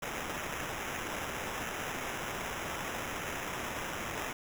blue noise with sample-and-hold, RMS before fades -38 dBFS, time 0.02-4.33 s, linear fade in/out 5 ms, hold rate 4410 Hz, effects none

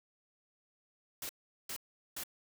white noise bursts, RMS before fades -41 dBFS, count 3, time 1.22-2.236 s, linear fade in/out 2 ms, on 72 ms, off 400 ms, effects none

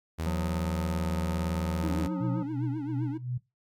sawtooth tone, 81.1 Hz, E2, 28 cents flat, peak -26 dBFS, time 0.18-2.08 s, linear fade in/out 20 ms
harmonic tone, 180 Hz, F#3, 47 cents flat, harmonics 1 / 3 / 5 / 7, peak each -29 / -39 / -43 / -46 dBFS, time 0.26-2.43 s, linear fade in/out 5 ms
triangle tone with vibrato, 296.7 Hz, D4, 18 cents sharp, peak -29 dBFS, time 1.83-3.18 s, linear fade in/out 10 ms, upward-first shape triangle, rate 7.7 Hz, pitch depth 160 cents each way
sine tone with tremolo, 124.3 Hz, B2, 12 cents sharp, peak -28 dBFS, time 2.2-3.38 s, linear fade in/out 10 ms, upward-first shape sine, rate 2.8 Hz, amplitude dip 75%
effects noise-tail reverb RT60 0.2 s tail -17 dB re dry + MP3 96 kbps

